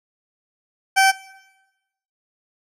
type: tone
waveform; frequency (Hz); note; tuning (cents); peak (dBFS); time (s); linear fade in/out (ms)
20% pulse; 772; G5; -27; -7; 0.96-1.12; 20
effects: noise-tail reverb RT60 1.0 s tail -19 dB re dry + low-pass 12000 Hz 12 dB/octave